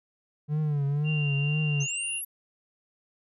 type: tone with vibrato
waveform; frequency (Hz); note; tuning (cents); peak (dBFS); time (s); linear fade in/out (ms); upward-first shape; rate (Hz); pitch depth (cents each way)
triangle; 146.83; D3; 0; -22; 0.48-1.87; 50; triangle; 2; 100
type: tone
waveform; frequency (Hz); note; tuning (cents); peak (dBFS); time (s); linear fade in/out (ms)
sine; 2778; F7; -10; -31; 1.04-2.22; 50
type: linear sweep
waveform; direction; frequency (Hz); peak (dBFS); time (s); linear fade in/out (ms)
sine; up; 6000 to 11550; -32; 1.8-2.25; 10
effects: none